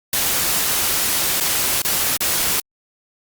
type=noise with dropouts; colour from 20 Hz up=white; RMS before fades=-19 dBFS; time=0.13-2.6 s; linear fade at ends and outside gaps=2 ms; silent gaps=1.401-1.408 / 1.819-1.848 / 2.169-2.206 s; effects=Opus 48 kbps